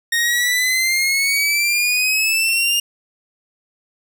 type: exponential sweep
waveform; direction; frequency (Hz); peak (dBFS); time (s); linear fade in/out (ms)
sawtooth; up; 1852 to 2829; -12; 0.12-2.8; 5
effects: none